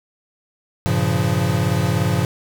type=chord; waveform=square; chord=G half-diminished seventh; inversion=none; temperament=equal with one note detuned; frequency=98 / 115.27 / 138.59 / 174.61 Hz; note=G2 / Bb2 / Db3 / F3; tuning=0 / -19 / 0 / 0 cents; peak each=-23 dBFS; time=0.86-2.25 s; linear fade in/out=0 ms; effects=none